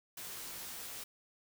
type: noise with comb filter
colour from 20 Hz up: white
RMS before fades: -45 dBFS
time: 0.17-1.04 s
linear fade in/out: 5 ms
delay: 16 ms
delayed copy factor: -0.7
effects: none